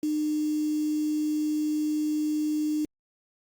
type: tone with quantisation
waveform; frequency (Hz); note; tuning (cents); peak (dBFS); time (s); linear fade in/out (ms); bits
sine; 303.7; D#4; -42; -24; 0.03-2.85; 2; 7
effects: Opus 48 kbps